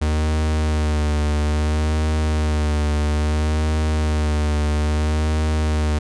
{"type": "tone with vibrato", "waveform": "45% pulse", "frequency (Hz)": 76.1, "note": "D#2", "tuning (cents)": -38, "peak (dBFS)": -17, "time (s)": [0.01, 5.99], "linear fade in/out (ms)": 10, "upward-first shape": "sine", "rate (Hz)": 0.6, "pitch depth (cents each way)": 30, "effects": ["resampled to 22050 Hz"]}